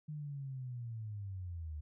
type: linear sweep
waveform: sine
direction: down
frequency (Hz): 153.5 to 73.42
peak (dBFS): -40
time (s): 0.08-1.81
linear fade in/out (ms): 10
effects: none